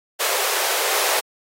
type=high-pass noise; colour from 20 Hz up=pink; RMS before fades=-21 dBFS; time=0.19-1.21 s; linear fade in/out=20 ms; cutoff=410 Hz; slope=48 dB/octave; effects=AAC 48 kbps